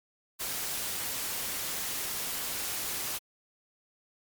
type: noise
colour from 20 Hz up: white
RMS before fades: -34 dBFS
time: 0.39-3.19 s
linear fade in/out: 20 ms
effects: MP3 96 kbps